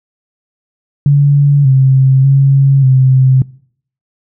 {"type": "tone with pitch steps", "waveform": "sine", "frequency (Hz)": [142.8, 133, 137.1, 130.9], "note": ["D3", "C3", "C#3", "C3"], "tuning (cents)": [-48, 29, -19, 1], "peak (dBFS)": -4, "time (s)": [1.06, 3.42], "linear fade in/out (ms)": 2, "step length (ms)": 590, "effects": ["noise-tail reverb RT60 0.6 s tail -23 dB re dry"]}